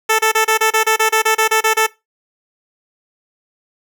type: tone bursts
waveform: 10% pulse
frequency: 440.5 Hz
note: A4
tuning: 2 cents sharp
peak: -3 dBFS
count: 14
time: 0.09-1.867 s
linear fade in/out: 10 ms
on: 100 ms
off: 29 ms
effects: noise-tail reverb RT60 0.2 s tail -19 dB re dry